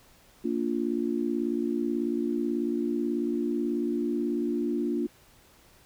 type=chord; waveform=sine; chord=Bb major; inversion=none; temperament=just; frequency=233.1 / 291.4 / 349.6 Hz; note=Bb3 / D4 / F4; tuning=0 / -13 / +2 cents; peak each=-30 dBFS; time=0.44-5.07 s; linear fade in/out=10 ms; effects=pink hiss -58 dBFS RMS until 5.85 s